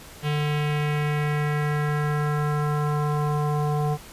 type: tone with low-pass filter sweep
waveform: square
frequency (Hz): 148.7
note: D3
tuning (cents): +22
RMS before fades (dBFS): -24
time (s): 0.22-3.98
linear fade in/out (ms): 50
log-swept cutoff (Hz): 3100 to 840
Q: 2.4
effects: pink hiss -44 dBFS RMS until 4.12 s + resampled to 32000 Hz